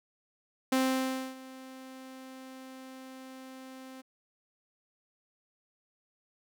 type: tone with ADSR envelope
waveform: sawtooth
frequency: 261.6 Hz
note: C4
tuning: in tune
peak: -20 dBFS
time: 0.72-4.02 s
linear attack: 6 ms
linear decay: 620 ms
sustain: -21 dB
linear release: 16 ms
effects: none